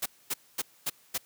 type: noise bursts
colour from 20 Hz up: white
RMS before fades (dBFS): -30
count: 5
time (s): 0.02-1.18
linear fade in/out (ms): 10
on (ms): 40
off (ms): 240
effects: white hiss -61 dBFS RMS until 1.25 s + high-pass 80 Hz 12 dB/octave